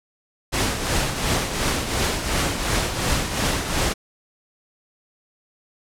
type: noise with tremolo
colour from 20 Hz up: pink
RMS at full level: -20 dBFS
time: 0.52-3.94 s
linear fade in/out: 20 ms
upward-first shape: triangle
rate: 2.8 Hz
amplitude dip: 60%
effects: low-pass 10000 Hz 12 dB/octave